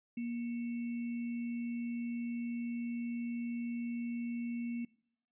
sine tone with sample-and-hold, 236.5 Hz, A#3, 25 cents sharp, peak -35 dBFS, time 0.17-4.85 s, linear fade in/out 5 ms, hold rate 2450 Hz, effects noise-tail reverb RT60 0.7 s tail -23 dB re dry + resampled to 8000 Hz

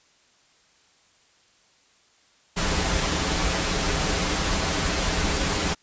pink noise with comb filter, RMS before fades -24 dBFS, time 2.56-5.75 s, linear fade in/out 20 ms, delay 8.4 ms, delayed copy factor -0.55, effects white hiss -60 dBFS RMS until 5.82 s + resampled to 16000 Hz

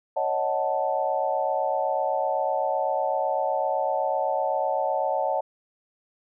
sine chord, D# half-diminished seventh, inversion third, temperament equal, 554.4 / 622.3 / 740 / 880 Hz, C#5 / D#5 / F#5 / A5, 0 / 0 / 0 / 0 cents, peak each -28 dBFS, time 0.16-5.41 s, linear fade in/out 10 ms, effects none

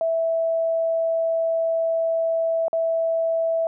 sine tone with dropouts, 657 Hz, E5, 6 cents flat, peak -19 dBFS, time 0.01-3.67 s, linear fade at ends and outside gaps 1 ms, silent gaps 2.682-2.73 s, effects none

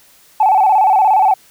sine tone with vibrato, 809 Hz, G#5, 46 cents flat, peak -7 dBFS, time 0.4-1.34 s, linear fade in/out 5 ms, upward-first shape square, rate 17 Hz, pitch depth 110 cents each way, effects tanh soft clip ceiling -3 dBFS + white hiss -48 dBFS RMS until 1.5 s

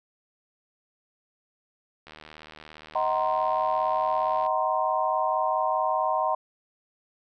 click train, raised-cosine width 0.3 ms, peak -28 dBFS, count 186, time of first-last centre 2.07-4.463 s, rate 77.3 Hz
sine chord, C half-diminished seventh, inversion first, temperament just, 627.9 / 753.5 / 941.9 / 1046.5 Hz, Eb5 / Gb5 / Bb5 / C6, +16 / +31 / +18 / 0 cents, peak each -28 dBFS, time 2.95-6.35 s, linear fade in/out 5 ms
effects none

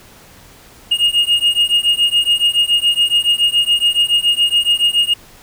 triangle beating tone pair, 2849 / 2856.1 Hz, F7 / F7, +34 / +38 cents, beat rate 7.1 Hz, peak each -13 dBFS, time 0.91-5.14 s, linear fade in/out 10 ms, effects pink hiss -43 dBFS RMS until 5.42 s

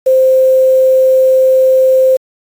sine tone with quantisation, 522 Hz, C5, 4 cents flat, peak -5 dBFS, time 0.06-2.17 s, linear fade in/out 10 ms, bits 5, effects AAC 64 kbps

